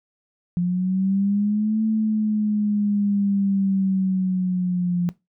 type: linear two-way sweep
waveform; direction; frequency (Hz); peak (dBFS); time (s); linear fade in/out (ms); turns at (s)
sine; up then down; 174.61 to 220 to 174.61; -18; 0.57-5.09; 0; 1.83
effects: noise-tail reverb RT60 0.2 s tail -19 dB re dry